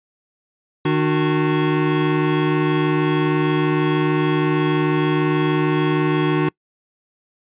square tone cluster, 154 / 300.1 / 366.5 Hz, D#3 / D4 / F#4, -17 / +38 / -16 cents, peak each -21 dBFS, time 0.85-6.49 s, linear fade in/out 5 ms, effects noise-tail reverb RT60 0.1 s tail -26 dB re dry + resampled to 8000 Hz

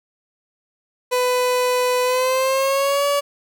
30% pulse tone with pitch glide, 499.2 to 570.1 Hz, B4 to C#5, +19 to +48 cents, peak -14 dBFS, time 1.11-3.21 s, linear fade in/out 20 ms, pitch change +229 cents, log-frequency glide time 2.03-3.06 s, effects 9-bit

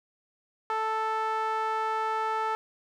sawtooth tone with band-pass filter, 440 Hz, A4, in tune, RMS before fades -29 dBFS, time 0.7-2.55 s, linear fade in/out 0 ms, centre 1100 Hz, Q 3.5, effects none

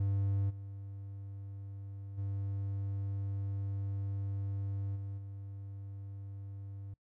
triangle tone with level steps, 99 Hz, G2, 18 cents sharp, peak -27 / -40 / -32 / -36 / -40 dBFS, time 0-6.94 s, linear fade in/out 5 ms, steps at 0.49 / 2.17 / 4.95 / 5.17 s, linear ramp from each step 20 ms, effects noise-tail reverb RT60 0.1 s tail -24 dB re dry

